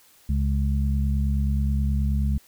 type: harmonic tone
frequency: 69.4 Hz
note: C#2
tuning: 3 cents sharp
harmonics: 1 / 2 / 3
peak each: -21 / -28 / -29 dBFS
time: 0.29-2.38 s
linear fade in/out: 5 ms
effects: white hiss -56 dBFS RMS until 2.47 s